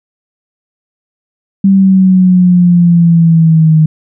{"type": "exponential sweep", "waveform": "sine", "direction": "down", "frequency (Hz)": [195.9, 155.56], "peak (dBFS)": -3, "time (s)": [1.64, 3.86], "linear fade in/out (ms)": 5, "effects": []}